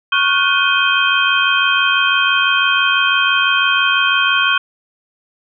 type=tone cluster; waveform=sine; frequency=1108 / 1436 / 1522 / 2513 / 3155 Hz; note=C#6 / F6 / F#6 / D#7 / G7; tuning=-1 / +48 / +48 / +17 / +10 cents; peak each=-18 dBFS; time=0.12-4.58 s; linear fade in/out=5 ms; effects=none